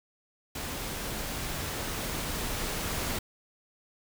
pink noise with level ramp, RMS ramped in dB -36 to -32 dBFS, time 0.55-3.19 s, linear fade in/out 5 ms, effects none

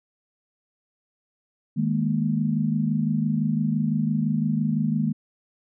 sine chord, D# suspended fourth, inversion none, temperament just, 155.56 / 207.4 / 233.3 Hz, D#3 / G#3 / A#3, 0 / -2 / +2 cents, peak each -25 dBFS, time 1.76-5.13 s, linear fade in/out 20 ms, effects none

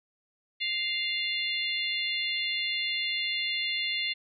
harmonic tone, 698.5 Hz, F5, in tune, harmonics 3 / 4 / 5 / 6, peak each -32 / -33 / -34 / -35 dBFS, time 0.6-4.14 s, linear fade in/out 20 ms, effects none

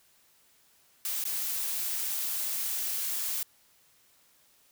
blue noise with dropouts, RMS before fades -32 dBFS, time 1.05-3.43 s, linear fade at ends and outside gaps 1 ms, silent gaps 1.24-1.252 s, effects white hiss -64 dBFS RMS until 4.71 s

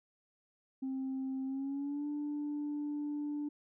sine tone with pitch glide, 264.9 to 293.9 Hz, C4 to D4, +22 to +1 cents, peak -33 dBFS, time 0.82-3.49 s, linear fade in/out 10 ms, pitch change +179 cents, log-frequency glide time 1.45-2.07 s, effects tanh soft clip ceiling -32 dBFS

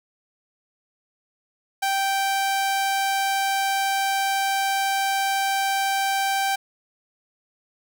sawtooth tone, 782 Hz, G5, 4 cents flat, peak -17 dBFS, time 1.82-6.56 s, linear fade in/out 10 ms, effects none

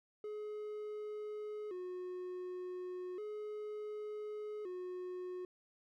triangle tone with vibrato, 392 Hz, G4, in tune, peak -39 dBFS, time 0.24-5.45 s, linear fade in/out 2 ms, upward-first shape square, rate 0.34 Hz, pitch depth 130 cents each way, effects none

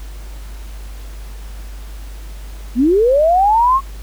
sine linear sweep, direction up, 220 to 1104 Hz, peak -9 dBFS, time 2.75-3.81 s, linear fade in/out 50 ms, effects added 50 Hz sine -28 dBFS peak until 4.02 s + pink hiss -42 dBFS RMS until 4.02 s

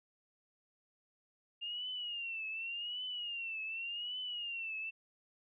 sine tone with vibrato, 2800 Hz, F7, 4 cents sharp, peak -38 dBFS, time 1.61-4.91 s, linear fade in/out 20 ms, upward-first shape triangle, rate 0.87 Hz, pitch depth 140 cents each way, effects none

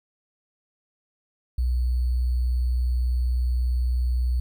sine tone with sample-and-hold, 61.74 Hz, B1, in tune, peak -20 dBFS, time 1.58-4.4 s, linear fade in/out 5 ms, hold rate 4410 Hz, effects none

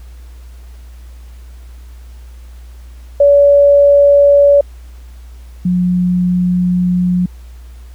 sine tone pair in turn, 570 / 179.54 Hz, C#5 / F3, +48 / +48 cents, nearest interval octave + minor sixth, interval 2000 cents, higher first, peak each -4 / -10 dBFS, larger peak first, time 3.2-4.61 / 5.65-7.26 s, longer second, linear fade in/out 5 ms, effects added 60 Hz sine -31 dBFS peak until 7.94 s + pink hiss -49 dBFS RMS until 7.94 s

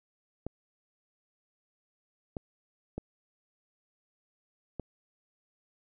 clicks, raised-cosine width 2 ms, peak -22 dBFS, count 4, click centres 0.466 / 2.368 / 2.98 / 4.797 s, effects none

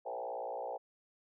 sine tone with frequency modulation, 659.3 Hz, E5, in tune, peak -37 dBFS, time 0.05-0.78 s, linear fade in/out 20 ms, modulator 59.1 Hz, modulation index 3.4, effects none

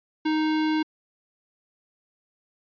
square tone, 311.1 Hz, D#4, in tune, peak -22 dBFS, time 0.25-0.83 s, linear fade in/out 10 ms, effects resampled to 11025 Hz

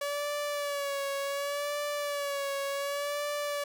sawtooth tone with vibrato, 570 Hz, C#5, 48 cents sharp, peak -27 dBFS, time 0.01-3.64 s, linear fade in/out 5 ms, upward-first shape sine, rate 0.68 Hz, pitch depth 45 cents each way, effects none

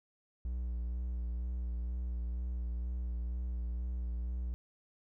triangle tone with vibrato, 60.2 Hz, B1, 44 cents flat, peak -32 dBFS, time 0.45-4.54 s, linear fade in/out 0 ms, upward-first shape sine, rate 2.1 Hz, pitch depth 34 cents each way, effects none

